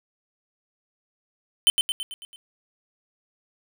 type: tone with echo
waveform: square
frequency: 3068 Hz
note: G7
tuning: 38 cents flat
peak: -14 dBFS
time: 1.67-1.7 s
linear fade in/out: 0 ms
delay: 110 ms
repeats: 6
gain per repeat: -5 dB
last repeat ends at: 2.36 s
effects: none